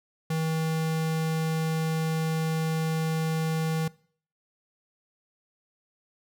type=tone; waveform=square; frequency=160 Hz; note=D#3; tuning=49 cents sharp; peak=-26 dBFS; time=0.3-3.88 s; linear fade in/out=5 ms; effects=noise-tail reverb RT60 0.5 s tail -21 dB re dry